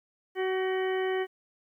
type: harmonic tone with a mistuned harmonic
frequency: 375.8 Hz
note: F#4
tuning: 27 cents sharp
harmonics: 1 / 2 / 3 / 4 / 5 / 6 / 8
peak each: -27 / -36 / -43 / -44 / -37 / -45 / -44 dBFS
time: 0.35-1.27 s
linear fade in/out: 50 ms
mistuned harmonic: 4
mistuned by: +27 cents
effects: 11-bit